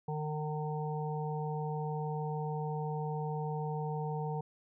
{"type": "harmonic tone", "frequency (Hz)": 152.2, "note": "D#3", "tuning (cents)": -38, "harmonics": [1, 3, 5, 6], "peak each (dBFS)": [-35, -40, -42, -43], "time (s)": [0.08, 4.41], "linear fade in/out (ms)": 5, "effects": []}